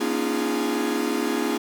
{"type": "tone cluster", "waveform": "45% pulse", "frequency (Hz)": [237.8, 277.7, 303.7, 344.4, 416], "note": ["A#3", "C#4", "D#4", "F4", "G#4"], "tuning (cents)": [35, 3, -42, -24, 3], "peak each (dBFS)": -29, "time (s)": [0, 1.58], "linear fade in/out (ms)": 10, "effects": []}